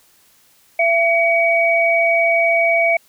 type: tone pair together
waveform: sine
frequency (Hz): 673 / 2262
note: E5 / C#7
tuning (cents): +36 / +34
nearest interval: octave + major sixth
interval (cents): 2098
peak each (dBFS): -15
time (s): 0.79-2.97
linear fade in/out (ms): 5
effects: white hiss -54 dBFS RMS until 3.08 s